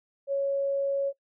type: tone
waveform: sine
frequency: 554.4 Hz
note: C#5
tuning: in tune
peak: -24 dBFS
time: 0.27-1.13 s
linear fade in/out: 50 ms
effects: noise-tail reverb RT60 0.1 s tail -20 dB re dry